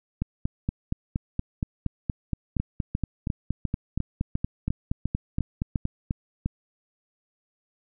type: two click trains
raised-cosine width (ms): 5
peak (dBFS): -13 / -13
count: 12 / 25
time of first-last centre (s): 2.6-6.46 / 0.22-5.854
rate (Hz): 2.85 / 4.26
effects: none